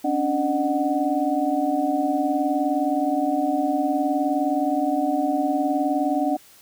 sine tone cluster, 271.8 / 291.2 / 608 / 743 Hz, C#4 / D4 / D#5 / F#5, -34 / -15 / -40 / +7 cents, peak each -27 / -23 / -28 / -24 dBFS, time 0.04-6.37 s, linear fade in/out 10 ms, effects white hiss -51 dBFS RMS until 6.61 s

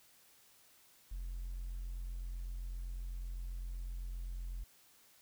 triangle tone, 43.9 Hz, F1, 10 cents sharp, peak -36 dBFS, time 1.11-4.64 s, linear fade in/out 10 ms, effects tanh soft clip ceiling -35 dBFS + white hiss -65 dBFS RMS until 5.21 s

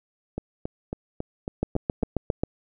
two click trains, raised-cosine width 2 ms, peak -16 / -10 dBFS, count 8 / 7, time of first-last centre 0.38-2.303 / 1.63-2.435 s, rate 3.64 / 7.45 Hz, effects none

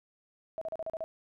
sine tone bursts, 646 Hz, E5, 35 cents flat, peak -33 dBFS, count 7, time 0.58-1.04 s, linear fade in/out 0 ms, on 34 ms, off 37 ms, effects none

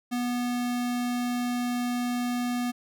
square tone, 244.3 Hz, B3, 19 cents flat, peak -27 dBFS, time 0.11-2.72 s, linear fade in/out 20 ms, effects none

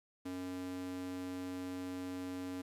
square tone with high-pass filter, 91.5 Hz, F#2, 19 cents flat, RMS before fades -42 dBFS, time 0.25-2.62 s, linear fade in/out 10 ms, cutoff 230 Hz, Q 3.7, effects resampled to 32000 Hz + 11-bit

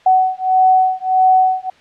sine beating tone pair, 748 / 749.6 Hz, F#5 / F#5, +19 / +22 cents, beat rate 1.6 Hz, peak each -13 dBFS, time 0.06-1.7 s, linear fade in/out 5 ms, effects white hiss -48 dBFS RMS until 1.8 s + low-pass 3000 Hz 12 dB/octave

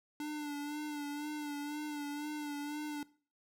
square tone with vibrato, 294.8 Hz, D4, 7 cents sharp, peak -38 dBFS, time 0.2-3.03 s, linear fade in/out 2 ms, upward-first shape sine, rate 2 Hz, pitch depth 38 cents each way, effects noise-tail reverb RT60 0.4 s tail -19 dB re dry

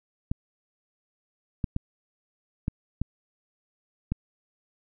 clicks, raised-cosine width 5 ms, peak -14 dBFS, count 6, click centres 0.315 / 1.642 / 1.764 / 2.681 / 3.016 / 4.12 s, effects none

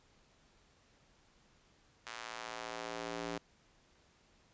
square tone with high-pass filter sweep, 57.4 Hz, A#1, 26 cents flat, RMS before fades -43 dBFS, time 2.06-3.38 s, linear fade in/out 5 ms, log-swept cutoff 1300 to 280 Hz, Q 0.89, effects pink hiss -68 dBFS RMS until 4.53 s + resampled to 16000 Hz

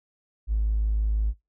triangle tone with tanh clipping, 53.1 Hz, G#1, 39 cents sharp, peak -20 dBFS, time 0.47-1.34 s, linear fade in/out 50 ms, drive 1 dB, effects noise-tail reverb RT60 0.2 s tail -22 dB re dry

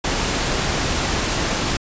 pink noise, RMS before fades -21 dBFS, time 0.04-1.77 s, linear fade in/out 5 ms, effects resampled to 16000 Hz

